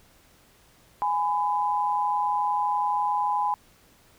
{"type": "tone pair together", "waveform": "sine", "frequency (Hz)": [830.6, 1002.2], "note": ["G#5", "B5"], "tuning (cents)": [0, 25], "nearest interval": "minor third", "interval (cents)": 325, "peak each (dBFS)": [-25, -25], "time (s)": [1.02, 3.54], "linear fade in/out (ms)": 0, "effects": ["pink hiss -58 dBFS RMS until 4.18 s"]}